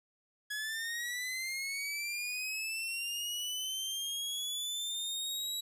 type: linear sweep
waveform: sawtooth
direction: up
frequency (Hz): 1678 to 3896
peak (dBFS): -32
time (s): 0.5-5.61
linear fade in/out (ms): 10
effects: resampled to 32000 Hz + 11-bit